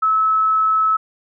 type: tone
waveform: sine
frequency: 1298 Hz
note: E6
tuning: 27 cents flat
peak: -13 dBFS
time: 0.02-0.97 s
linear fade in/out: 10 ms
effects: none